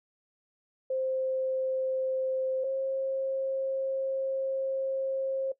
sine tone pair in turn, 523.3 / 534.6 Hz, C5 / C5, 0 / +37 cents, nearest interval unison, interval 37 cents, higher second, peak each -27 / -27 dBFS, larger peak neither, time 0.9-2.64 / 2.64-5.52 s, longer second, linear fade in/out 5 ms, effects noise-tail reverb RT60 0.1 s tail -18 dB re dry

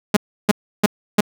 sawtooth tone bursts, 208.2 Hz, G#3, 5 cents sharp, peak -6 dBFS, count 4, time 0.14-1.208 s, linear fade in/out 5 ms, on 27 ms, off 320 ms, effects none

